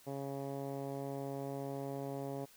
10% pulse tone with low-pass filter, 138.3 Hz, C#3, 4 cents flat, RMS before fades -41 dBFS, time 0.06-2.46 s, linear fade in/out 20 ms, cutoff 700 Hz, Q 1, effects white hiss -62 dBFS RMS until 2.56 s

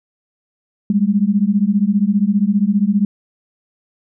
sine beating tone pair, 196 / 211 Hz, G3 / G#3, 0 / +28 cents, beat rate 15 Hz, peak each -15 dBFS, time 0.9-3.05 s, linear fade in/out 2 ms, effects none

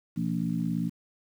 harmonic tone with a mistuned harmonic, 57.5 Hz, A#1, 23 cents flat, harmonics 2 / 3 / 4 / 5, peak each -37 / -29 / -31 / -35 dBFS, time 0.16-0.9 s, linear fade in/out 20 ms, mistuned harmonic 2, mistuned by +120 cents, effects 9-bit

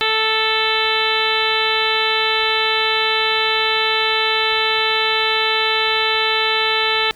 harmonic tone, 440 Hz, A4, in tune, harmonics 1 / 2 / 3 / 4 / 5 / 6 / 7 / 8 / 9, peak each -24 / -24 / -24 / -24 / -24 / -24 / -24 / -24 / -24 dBFS, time 0.01-7.11 s, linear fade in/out 0 ms, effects pink hiss -47 dBFS RMS until 7.15 s

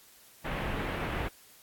pink low-pass noise, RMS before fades -34 dBFS, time 0.44-1.29 s, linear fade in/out 20 ms, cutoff 2800 Hz, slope 24 dB/octave, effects white hiss -57 dBFS RMS until 1.62 s + AAC 64 kbps

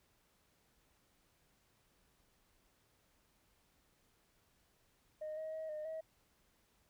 sine tone with pitch steps, 617 / 631 / 635 / 611 / 639 Hz, D#5 / D#5 / D#5 / D#5 / D#5, -15 / +24 / +35 / -32 / +46 cents, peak -39 dBFS, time 5.21-6.01 s, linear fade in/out 10 ms, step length 160 ms, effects tanh soft clip ceiling -38 dBFS + pink hiss -74 dBFS RMS until 6.89 s

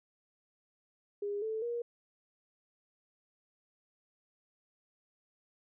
sine tone with pitch steps, 407.9 / 439.7 / 474 Hz, G#4 / A4 / A#4, -31 / -1 / +29 cents, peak -33 dBFS, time 1.22-1.82 s, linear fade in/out 5 ms, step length 200 ms, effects none

